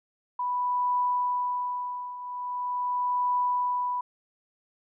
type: tone with tremolo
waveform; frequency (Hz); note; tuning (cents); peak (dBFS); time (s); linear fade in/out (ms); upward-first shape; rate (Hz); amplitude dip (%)
sine; 987.8; B5; 0; -22; 0.39-4.01; 5; triangle; 0.42; 80
effects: none